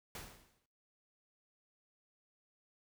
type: noise with exponential decay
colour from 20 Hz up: pink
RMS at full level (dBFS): -44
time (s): 0.15-0.66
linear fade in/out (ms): 2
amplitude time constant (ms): 110
effects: noise-tail reverb RT60 0.6 s tail -23 dB re dry